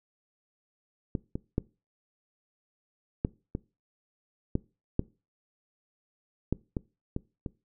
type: clicks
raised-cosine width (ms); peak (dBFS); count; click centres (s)
3; -16 / -19 / -13 / -12 / -18 / -13 / -11 / -13 / -17 / -18 / -21; 11; 1.152 / 1.355 / 1.581 / 3.249 / 3.551 / 4.554 / 4.994 / 6.526 / 6.768 / 7.164 / 7.462
effects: noise-tail reverb RT60 0.3 s tail -22 dB re dry